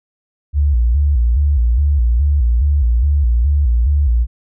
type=tone with vibrato; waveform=sine; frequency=65.2 Hz; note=C2; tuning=5 cents flat; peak=-10 dBFS; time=0.53-4.27 s; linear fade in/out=50 ms; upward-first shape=square; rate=2.4 Hz; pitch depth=180 cents each way; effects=none